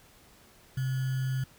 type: tone with sample-and-hold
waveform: sine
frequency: 130.81 Hz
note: C3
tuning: in tune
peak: -27 dBFS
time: 0.77-1.44 s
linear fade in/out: 5 ms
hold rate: 1575 Hz
effects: pink hiss -58 dBFS RMS until 1.58 s